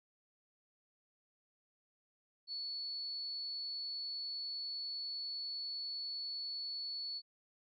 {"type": "tone", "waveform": "sine", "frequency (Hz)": 4425, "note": "C#8", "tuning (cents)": -4, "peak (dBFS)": -39, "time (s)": [2.47, 7.22], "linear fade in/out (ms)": 50, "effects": []}